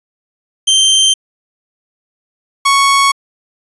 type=tone pair in turn; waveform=sawtooth; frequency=3136 / 1108.7 Hz; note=G7 / C#6; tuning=0 / 0 cents; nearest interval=octave + tritone; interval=1800 cents; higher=first; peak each=-4 dBFS; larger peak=neither; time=0.67-1.14 / 2.65-3.12 s; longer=neither; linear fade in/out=10 ms; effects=resampled to 24000 Hz